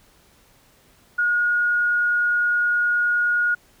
sine tone with frequency modulation, 1440 Hz, F#6, 47 cents flat, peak -17 dBFS, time 1.18-3.55 s, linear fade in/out 10 ms, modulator 29.7 Hz, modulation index 0.23, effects pink hiss -56 dBFS RMS until 3.8 s

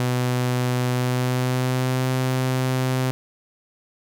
sawtooth tone with pitch glide, 125 to 129.11 Hz, B2 to C3, +21 to -23 cents, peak -16 dBFS, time 0-3.11 s, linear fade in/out 0 ms, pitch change +56 cents, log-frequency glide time 0.93-2.07 s, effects none

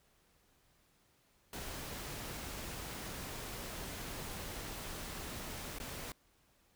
pink noise with dropouts, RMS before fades -44 dBFS, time 1.53-6.12 s, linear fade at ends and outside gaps 2 ms, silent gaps 5.786-5.8 s, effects pink hiss -71 dBFS RMS until 6.75 s

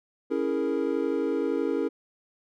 triangle chord, A# half-diminished seventh, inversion first, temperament equal, 277.2 / 329.6 / 415.3 / 466.2 Hz, C#4 / E4 / G#4 / A#4, 0 / 0 / 0 / 0 cents, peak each -28 dBFS, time 0.3-1.89 s, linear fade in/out 20 ms, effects none

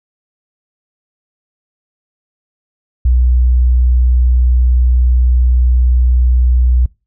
sine tone, 61.74 Hz, B1, in tune, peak -7 dBFS, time 3.05-6.86 s, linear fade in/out 5 ms, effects noise-tail reverb RT60 0.3 s tail -24 dB re dry

